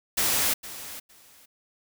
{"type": "noise with echo", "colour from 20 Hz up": "white", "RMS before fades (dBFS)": -24, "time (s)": [0.17, 0.54], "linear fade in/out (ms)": 10, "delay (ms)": 460, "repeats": 2, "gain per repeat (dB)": -15, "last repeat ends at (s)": 1.46, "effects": []}